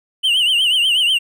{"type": "tone with vibrato", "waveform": "triangle", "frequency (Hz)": 2960, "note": "F#7", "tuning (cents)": 0, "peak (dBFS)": -11, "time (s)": [0.23, 1.19], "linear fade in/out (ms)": 20, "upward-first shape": "triangle", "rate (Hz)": 8.2, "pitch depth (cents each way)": 140, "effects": []}